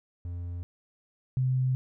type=tone pair in turn; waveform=triangle / sine; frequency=87.31 / 129.1 Hz; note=F2 / C3; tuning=0 / -23 cents; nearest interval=perfect fifth; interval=677 cents; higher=second; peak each=-31 / -23 dBFS; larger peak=second; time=0.25-0.63 / 1.37-1.75 s; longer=neither; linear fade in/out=0 ms; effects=none